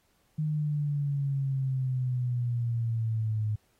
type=exponential sweep; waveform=sine; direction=down; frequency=154.6 to 106.1 Hz; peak=-26 dBFS; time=0.38-3.56 s; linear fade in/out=10 ms; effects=pink hiss -70 dBFS RMS until 3.79 s + AAC 48 kbps